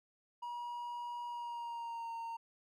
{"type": "tone with pitch glide", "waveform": "triangle", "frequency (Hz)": [959, 919.9], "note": ["A#5", "A#5"], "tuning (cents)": [49, -23], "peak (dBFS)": -38, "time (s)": [0.42, 2.37], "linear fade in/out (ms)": 10, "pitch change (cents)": -72, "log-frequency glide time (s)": [1.27, 2.12], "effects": []}